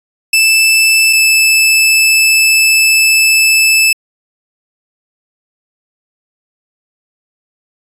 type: tone pair in turn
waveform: sawtooth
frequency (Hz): 2637 / 2625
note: E7 / E7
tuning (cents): 0 / -8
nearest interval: unison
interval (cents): 8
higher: first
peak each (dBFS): -3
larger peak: neither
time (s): 0.33-1.13 / 1.13-3.93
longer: second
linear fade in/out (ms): 5
effects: resampled to 32000 Hz